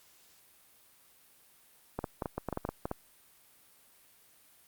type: clicks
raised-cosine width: 1 ms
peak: -19 dBFS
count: 12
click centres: 1.99 / 2.042 / 2.222 / 2.258 / 2.38 / 2.487 / 2.527 / 2.574 / 2.651 / 2.69 / 2.855 / 2.914 s
effects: white hiss -62 dBFS RMS until 4.67 s + Opus 48 kbps